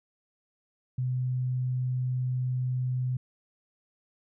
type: tone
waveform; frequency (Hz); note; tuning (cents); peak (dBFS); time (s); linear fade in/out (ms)
sine; 126.9; B2; +47; -26; 0.98-3.17; 5
effects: none